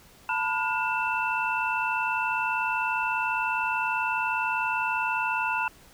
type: tone cluster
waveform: sine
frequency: 887 / 987 / 1433 / 2668 Hz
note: A5 / B5 / F6 / E7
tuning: +14 / -1 / +44 / +20 cents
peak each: -30 dBFS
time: 0.29-5.68 s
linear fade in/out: 2 ms
effects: pink hiss -54 dBFS RMS until 5.93 s